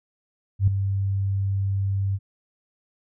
sine tone with ADSR envelope, 98 Hz, G2, in tune, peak -12 dBFS, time 0.59-2.19 s, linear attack 85 ms, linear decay 4 ms, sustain -9 dB, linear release 43 ms, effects none

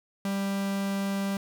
45% pulse tone, 197 Hz, G3, 9 cents sharp, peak -27 dBFS, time 0.25-1.37 s, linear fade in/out 2 ms, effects none

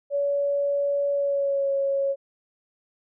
sine tone with pitch glide, 567 to 551.5 Hz, C#5 to C#5, +39 to -9 cents, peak -21 dBFS, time 0.1-2.16 s, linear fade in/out 50 ms, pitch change -48 cents, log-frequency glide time 1.11-1.71 s, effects none

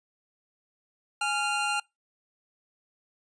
square tone cluster, 831 / 1389 / 2774 Hz, G#5 / F6 / F7, +1 / -10 / -12 cents, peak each -31 dBFS, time 1.21-1.8 s, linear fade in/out 5 ms, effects noise-tail reverb RT60 0.2 s tail -25 dB re dry + resampled to 22050 Hz

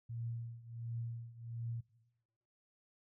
sine tone with tremolo, 116.54 Hz, A#2, in tune, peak -37 dBFS, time 0.09-1.81 s, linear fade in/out 10 ms, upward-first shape triangle, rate 1.4 Hz, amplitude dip 90%, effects noise-tail reverb RT60 1.0 s tail -20 dB re dry

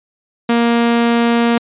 sawtooth tone, 234.7 Hz, A#3, 12 cents sharp, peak -7 dBFS, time 0.49-1.58 s, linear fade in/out 5 ms, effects resampled to 8000 Hz

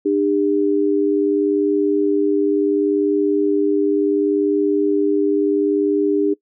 sine tone pair together, 300.7 / 401.4 Hz, D4 / G4, +41 / +41 cents, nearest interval perfect fourth, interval 500 cents, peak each -17 dBFS, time 0.05-6.34 s, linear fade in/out 10 ms, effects noise-tail reverb RT60 0.1 s tail -21 dB re dry

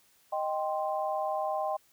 sine chord, C minor, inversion first, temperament equal, 622.3 / 784 / 1046.5 Hz, Eb5 / G5 / C6, 0 / 0 / 0 cents, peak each -32 / -32 / -36 dBFS, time 0.32-1.77 s, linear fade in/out 10 ms, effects white hiss -65 dBFS RMS until 1.92 s

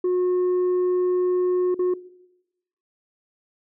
sine tone with dropouts, 362.3 Hz, F#4, 36 cents flat, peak -16 dBFS, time 0.04-1.94 s, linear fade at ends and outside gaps 5 ms, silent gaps 1.745-1.791 s, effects noise-tail reverb RT60 0.9 s tail -20 dB re dry + tanh soft clip ceiling -18 dBFS

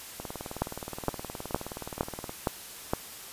two click trains, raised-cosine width 1 ms, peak -22 / -11 dBFS, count 41 / 6, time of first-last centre 0.2-2.294 / 0.62-2.935 s, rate 19.1 / 2.16 Hz, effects white hiss -44 dBFS RMS until 3.32 s + resampled to 32000 Hz

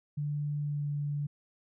sine tone with pitch glide, 146.83 to 145.31 Hz, D3 to D3, 0 to -18 cents, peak -30 dBFS, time 0.17-1.27 s, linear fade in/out 10 ms, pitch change -18 cents, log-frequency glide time 0.61-0.87 s, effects none

